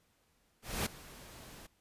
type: noise with ADSR envelope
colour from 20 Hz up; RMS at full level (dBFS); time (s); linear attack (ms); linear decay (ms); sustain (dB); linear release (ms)
pink; -33; 0.62-1.67; 240; 9; -19; 11
effects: pink hiss -73 dBFS RMS until 1.8 s + resampled to 32000 Hz